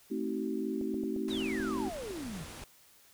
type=chord; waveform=sine; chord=A diminished seventh; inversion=none; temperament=just; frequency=220 / 264 / 316.8 / 380.2 Hz; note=A3 / C4 / Eb4 / Gb4; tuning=0 / +16 / +31 / +47 cents; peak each=-37 dBFS; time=0.1-1.9 s; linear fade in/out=20 ms
type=clicks; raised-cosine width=2 ms; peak=-32 dBFS; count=8; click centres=0.813 / 0.943 / 1.036 / 1.163 / 1.603 / 1.772 / 2.035 / 2.108 s
type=low-pass noise; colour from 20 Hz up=pink; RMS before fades=-46 dBFS; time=1.28-2.64 s; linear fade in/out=2 ms; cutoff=12000 Hz; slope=96 dB/octave
type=exponential sweep; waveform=sine; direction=down; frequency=3990 to 149.7 Hz; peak=-38 dBFS; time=1.3-2.44 s; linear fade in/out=10 ms
effects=white hiss -61 dBFS RMS until 3.13 s